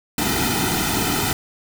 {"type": "noise with comb filter", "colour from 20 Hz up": "pink", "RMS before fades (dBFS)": -21, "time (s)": [0.18, 1.33], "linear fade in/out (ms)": 2, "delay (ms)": 1.8, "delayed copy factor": -0.9, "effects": []}